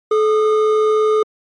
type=tone pair together; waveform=triangle; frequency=431.7 / 1221 Hz; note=A4 / D#6; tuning=-33 / -33 cents; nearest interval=octave + tritone; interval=1800 cents; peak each=-10 / -19 dBFS; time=0.11-1.23 s; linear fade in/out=5 ms; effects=MP3 48 kbps